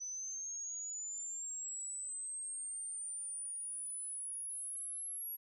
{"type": "linear sweep", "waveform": "sine", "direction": "up", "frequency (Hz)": [5970, 11400], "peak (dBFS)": -40, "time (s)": [0, 5.37], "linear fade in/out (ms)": 20, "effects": []}